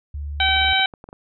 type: tone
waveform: sine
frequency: 72.5 Hz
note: D2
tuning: 22 cents flat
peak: -26 dBFS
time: 0.14-0.73 s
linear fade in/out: 5 ms
type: harmonic tone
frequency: 768 Hz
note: G5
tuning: 36 cents flat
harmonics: 1 / 2 / 3 / 4 / 5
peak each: -22 / -22 / -22 / -22 / -22 dBFS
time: 0.4-0.86 s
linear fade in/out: 2 ms
type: clicks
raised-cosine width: 1 ms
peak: -25 dBFS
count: 11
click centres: 0.489 / 0.565 / 0.615 / 0.648 / 0.685 / 0.732 / 0.795 / 0.938 / 1.041 / 1.089 / 1.129 s
effects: none